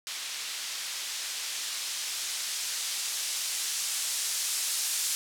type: noise with low-pass filter sweep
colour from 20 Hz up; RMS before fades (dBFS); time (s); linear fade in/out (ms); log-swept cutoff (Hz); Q
violet; -33; 0.07-5.15; 0; 3700 to 7100; 0.74
effects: none